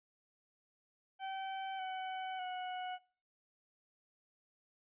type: tone with pitch steps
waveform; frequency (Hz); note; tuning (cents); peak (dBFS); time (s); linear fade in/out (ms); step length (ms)
40% pulse; 770 / 752 / 734.4; G5 / F#5 / F#5; -31 / +28 / -13; -38; 1.19-2.99; 50; 600
effects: noise-tail reverb RT60 0.5 s tail -26 dB re dry + resampled to 8000 Hz